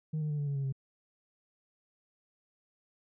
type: tone with pitch steps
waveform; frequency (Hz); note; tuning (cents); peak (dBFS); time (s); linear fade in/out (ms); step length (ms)
sine; 155.56 / 151.83 / 148.19 / 144.64 / 141.17 / 137.79 / 134.49; D#3 / D#3 / D3 / D3 / C#3 / C#3 / C3; 0 / -42 / +16 / -26 / +32 / -10 / +48; -28; 0.13-0.725; 10; 85
effects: tanh soft clip ceiling -29 dBFS